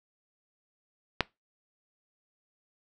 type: click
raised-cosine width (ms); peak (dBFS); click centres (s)
0.3; -7; 1.207
effects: noise-tail reverb RT60 0.2 s tail -21 dB re dry